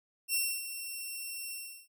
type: tone with ADSR envelope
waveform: 5% pulse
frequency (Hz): 2714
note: E7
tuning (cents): +50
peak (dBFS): -18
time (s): 0.28-1.88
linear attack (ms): 61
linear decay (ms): 280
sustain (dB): -11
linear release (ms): 350
effects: none